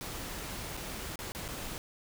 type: noise with dropouts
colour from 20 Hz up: pink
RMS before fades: -40 dBFS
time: 0.01-1.78 s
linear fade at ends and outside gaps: 0 ms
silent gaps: 0.768-0.773 / 1.157-1.19 / 1.32-1.349 / 1.48-1.487 s
effects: none